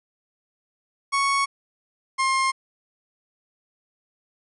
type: tone pair in turn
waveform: 30% pulse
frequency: 1108.7 / 1063.7 Hz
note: C#6 / C6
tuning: 0 / +28 cents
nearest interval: minor second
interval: 72 cents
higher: first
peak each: -17 dBFS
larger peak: neither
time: 1.12-1.46 / 2.18-2.52 s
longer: neither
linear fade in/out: 20 ms
effects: resampled to 24000 Hz